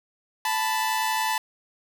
sawtooth tone pair together, 878.3 / 989 Hz, A5 / B5, -3 / +2 cents, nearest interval major second, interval 205 cents, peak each -21 / -24 dBFS, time 0.45-1.38 s, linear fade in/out 2 ms, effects none

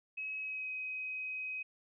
sine tone with pitch glide, 2559 to 2525 Hz, D#7 to D#7, +48 to +25 cents, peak -37 dBFS, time 0.17-1.63 s, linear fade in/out 10 ms, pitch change -23 cents, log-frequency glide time 0.39-0.7 s, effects none

